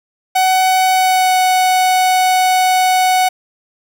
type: tone with pitch glide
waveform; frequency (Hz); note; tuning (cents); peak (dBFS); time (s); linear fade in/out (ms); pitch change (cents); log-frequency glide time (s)
45% pulse; 749 to 742.1; F#5 to F#5; +21 to +5; -10; 0.35-3.29; 10; -16; 0.93-1.36
effects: 7-bit